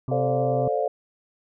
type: harmonic tone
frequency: 129.3 Hz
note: C3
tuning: 20 cents flat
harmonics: 1 / 2 / 3 / 4 / 5 / 7 / 8 / 9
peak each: -26 / -32 / -39 / -49 / -46 / -50 / -49 / -46 dBFS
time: 0.08-0.68 s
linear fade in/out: 2 ms
type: chord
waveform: sine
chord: D minor seventh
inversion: second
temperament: just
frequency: 440.5 / 528.6 / 587.3 / 704.8 Hz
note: A4 / C5 / D5 / F5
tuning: +2 / +18 / 0 / +16 cents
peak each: -27 dBFS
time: 0.11-0.88 s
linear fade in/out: 5 ms
effects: none